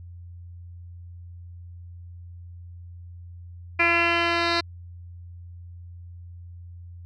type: tone with low-pass filter sweep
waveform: 10% pulse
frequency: 340.3 Hz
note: F4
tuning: 45 cents flat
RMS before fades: -22 dBFS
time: 3.79-4.61 s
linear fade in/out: 10 ms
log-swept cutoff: 2400 to 4000 Hz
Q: 7.6
effects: added 87 Hz sine -39 dBFS peak until 7.05 s